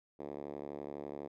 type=tone with band-pass filter; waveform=5% pulse; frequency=72 Hz; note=D2; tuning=34 cents flat; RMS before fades=-44 dBFS; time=0.19-1.28 s; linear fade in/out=10 ms; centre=390 Hz; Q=1.3; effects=none